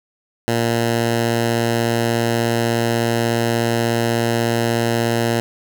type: tone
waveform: 10% pulse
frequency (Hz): 116.54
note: A#2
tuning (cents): 0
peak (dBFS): -8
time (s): 0.48-5.4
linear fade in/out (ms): 0
effects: none